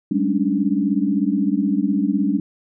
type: tone cluster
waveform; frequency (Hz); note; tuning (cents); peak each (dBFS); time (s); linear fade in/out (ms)
sine; 193.6 / 209.7 / 276.6 / 296.2; G3 / G#3 / C#4 / D4; -21 / +17 / -4 / +15; -22; 0.11-2.4; 5
effects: none